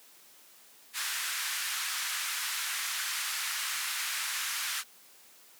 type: band-pass noise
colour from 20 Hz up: pink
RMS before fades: -34 dBFS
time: 0.93-4.84 s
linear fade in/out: 50 ms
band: 1300 to 14000 Hz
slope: 24 dB/octave
effects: white hiss -57 dBFS RMS until 5.59 s + high-pass 200 Hz 12 dB/octave